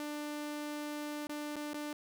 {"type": "tone with dropouts", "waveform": "sawtooth", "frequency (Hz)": 296.6, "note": "D4", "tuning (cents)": 17, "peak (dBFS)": -34, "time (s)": [0, 1.93], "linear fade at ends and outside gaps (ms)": 1, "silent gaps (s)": [[1.27, 1.293], [1.558, 1.565], [1.734, 1.742]], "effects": []}